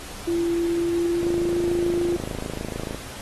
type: tone with pitch glide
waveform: sine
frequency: 340.1 to 347 Hz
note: F4 to F4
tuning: -46 to -11 cents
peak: -20 dBFS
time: 0.27-2.17 s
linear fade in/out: 10 ms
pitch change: +35 cents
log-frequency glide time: 0.69-1.6 s
type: click train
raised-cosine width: 2 ms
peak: -17 dBFS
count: 47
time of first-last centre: 1.23-2.946 s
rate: 26.8 Hz
effects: pink hiss -38 dBFS RMS until 3.21 s + AAC 32 kbps